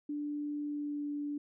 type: tone with pitch glide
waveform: sine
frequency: 293.7 to 291.2 Hz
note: D4 to D4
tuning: 0 to -15 cents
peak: -34 dBFS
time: 0.09-1.38 s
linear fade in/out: 5 ms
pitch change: -15 cents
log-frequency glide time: 0.63-1.09 s
effects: none